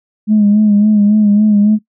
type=tone with vibrato; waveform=sine; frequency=209.2 Hz; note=G#3; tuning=13 cents sharp; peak=-5 dBFS; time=0.27-1.79 s; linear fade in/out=50 ms; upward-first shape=sine; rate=3.6 Hz; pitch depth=47 cents each way; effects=noise-tail reverb RT60 0.1 s tail -20 dB re dry + tanh soft clip ceiling -2 dBFS